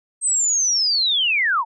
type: linear sweep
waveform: sine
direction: down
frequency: 8372 to 840 Hz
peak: -16 dBFS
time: 0.21-1.65 s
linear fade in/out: 50 ms
effects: none